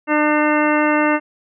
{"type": "harmonic tone", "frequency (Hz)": 300.9, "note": "D4", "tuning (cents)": 42, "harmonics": [1, 2, 3, 4, 5, 6, 7, 9], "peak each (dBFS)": [-17, -20, -22, -23, -24, -25, -25, -27], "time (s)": [0.07, 1.2], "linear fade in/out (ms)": 50, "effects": []}